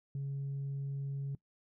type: tone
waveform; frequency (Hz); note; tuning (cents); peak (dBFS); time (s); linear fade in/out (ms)
sine; 138.59; C#3; 0; -33; 0.15-1.35; 2
effects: noise-tail reverb RT60 0.1 s tail -21 dB re dry + tanh soft clip ceiling -33 dBFS